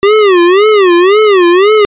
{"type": "tone with vibrato", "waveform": "square", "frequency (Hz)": 386.1, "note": "G4", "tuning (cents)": -26, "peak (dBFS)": -4, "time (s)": [0.03, 1.85], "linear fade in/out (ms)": 0, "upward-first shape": "sine", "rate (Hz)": 1.9, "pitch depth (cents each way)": 200, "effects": ["resampled to 8000 Hz"]}